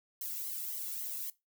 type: noise with flanger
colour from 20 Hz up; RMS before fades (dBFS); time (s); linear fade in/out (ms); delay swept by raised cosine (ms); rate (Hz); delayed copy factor
violet; -39; 0.21-1.3; 2; 0.96 to 1.5; 3.7; +1
effects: noise-tail reverb RT60 0.2 s tail -19 dB re dry